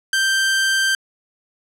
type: tone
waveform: sawtooth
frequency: 1568 Hz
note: G6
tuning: in tune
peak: -12 dBFS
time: 0.13-0.95 s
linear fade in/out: 2 ms
effects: low-pass 11000 Hz 12 dB/octave